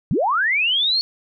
sine linear sweep, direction up, 110.7 to 4420 Hz, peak -16 dBFS, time 0.11-1.01 s, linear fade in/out 0 ms, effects none

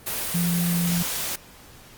sine tone in noise, 172.6 Hz, F3, 20 cents flat, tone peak -21 dBFS, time 0.34-1.03 s, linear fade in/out 10 ms, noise white, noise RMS -28 dBFS, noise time 0.06-1.36 s, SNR +4 dB, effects pink hiss -48 dBFS RMS until 1.97 s + Opus 32 kbps

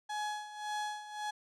35% pulse tone with tremolo, 842 Hz, G#5, 24 cents sharp, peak -32 dBFS, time 0.09-1.31 s, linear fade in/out 10 ms, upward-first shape sine, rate 1.8 Hz, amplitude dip 75%, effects low-pass 8000 Hz 12 dB/octave

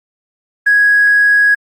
triangle tone with tanh clipping, 1661.2 Hz, G#6, in tune, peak -6 dBFS, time 0.66-1.55 s, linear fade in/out 10 ms, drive 1 dB, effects Opus 24 kbps

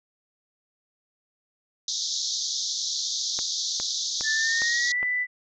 white band-pass noise, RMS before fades -29 dBFS, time 1.88-4.92 s, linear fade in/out 2 ms, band 3500 to 6600 Hz, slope 96 dB/octave
click train, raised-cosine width 0.5 ms, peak -20 dBFS, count 5, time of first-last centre 3.39-5.029 s, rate 2.44 Hz
sine tone with pitch glide, 1760 to 1987 Hz, A6 to B6, 0 to +10 cents, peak -23 dBFS, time 4.23-5.27 s, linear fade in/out 50 ms, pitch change +210 cents, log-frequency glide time 4.33-5.01 s
effects none

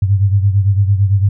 sine beating tone pair, 97.6 / 106.5 Hz, G2 / G#2, -7 / +44 cents, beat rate 8.9 Hz, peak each -10 / -16 dBFS, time 0.02-1.29 s, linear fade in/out 5 ms, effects none

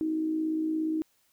sine tone with amplitude modulation, 315.5 Hz, D#4, 24 cents sharp, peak -24 dBFS, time 0.01-1.02 s, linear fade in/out 0 ms, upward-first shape sine, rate 57.2 Hz, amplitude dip 45%, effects white hiss -69 dBFS RMS until 1.32 s

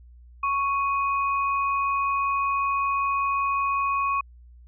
sine tone pair together, 1108.7 / 2506 Hz, C#6 / D#7, 0 / +12 cents, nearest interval octave + major second, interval 1412 cents, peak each -22 / -31 dBFS, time 0.43-4.21 s, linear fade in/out 5 ms, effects added 60 Hz sine -46 dBFS peak until 4.67 s

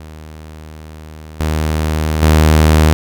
sawtooth tone with level steps, 77.78 Hz, D#2, in tune, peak -27 / -10 / -3 dBFS, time 0-2.93 s, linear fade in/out 0 ms, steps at 1.4 / 2.22 s, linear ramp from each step 2 ms, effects none

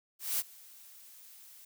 blue noise with ADSR envelope, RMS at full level -30 dBFS, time 0.19-1.65 s, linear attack 200 ms, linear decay 35 ms, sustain -24 dB, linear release 4 ms, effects none

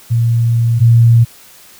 sine tone pair in turn, 116.54 / 116.54 Hz, A#2 / A#2, 0 / 0 cents, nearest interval unison, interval 0 cents, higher neither, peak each -9 / -4 dBFS, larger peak second, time 0.1-0.8 / 0.8-1.25 s, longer first, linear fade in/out 20 ms, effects white hiss -41 dBFS RMS until 1.79 s

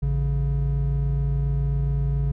triangle tone pair together, 55.75 / 140 Hz, A1 / C#3, +23 / +18 cents, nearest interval octave + major third, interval 1595 cents, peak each -21 dBFS, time 0.02-2.32 s, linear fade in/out 10 ms, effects none

